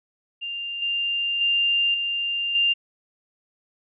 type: tone with level steps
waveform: sine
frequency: 2794 Hz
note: F7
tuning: in tune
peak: -28 / -22 / -18 / -23 / -17 dBFS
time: 0.41-2.74 s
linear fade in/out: 20 ms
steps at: 0.82 / 1.41 / 1.94 / 2.55 s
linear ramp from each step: 2 ms
effects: none